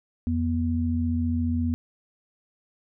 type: tone pair together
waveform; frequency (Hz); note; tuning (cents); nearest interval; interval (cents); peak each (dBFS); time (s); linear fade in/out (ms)
sine; 85.6 / 242.1; F2 / B3; -34 / -34; octave + tritone; 1800; -25; 0.27-1.74; 0
effects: none